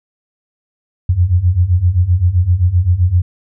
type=beating tone pair; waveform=sine; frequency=84.8 / 92.5 Hz; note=E2 / F#2; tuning=+50 / 0 cents; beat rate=7.7 Hz; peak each=-14 / -11 dBFS; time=1.09-3.22 s; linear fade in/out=5 ms; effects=none